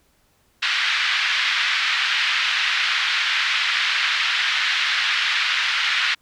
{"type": "band-pass noise", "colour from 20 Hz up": "pink", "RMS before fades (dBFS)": -21, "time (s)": [0.62, 6.15], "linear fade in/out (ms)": 10, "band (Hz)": [1500, 4000], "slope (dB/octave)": 24, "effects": ["pink hiss -62 dBFS RMS until 6.21 s"]}